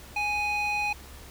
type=tone with band-pass filter; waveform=square; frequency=830.6 Hz; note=G#5; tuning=in tune; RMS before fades=-28 dBFS; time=0.16-0.93 s; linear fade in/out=5 ms; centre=2000 Hz; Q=5.2; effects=added 68 Hz sine -47 dBFS peak until 1.3 s + pink hiss -48 dBFS RMS until 1.3 s